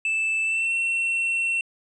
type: tone with pitch glide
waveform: triangle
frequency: 2637 to 2710 Hz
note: E7 to E7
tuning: 0 to +47 cents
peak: -20 dBFS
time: 0.05-1.61 s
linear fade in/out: 2 ms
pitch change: +47 cents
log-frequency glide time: 0.43-0.73 s
effects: resampled to 24000 Hz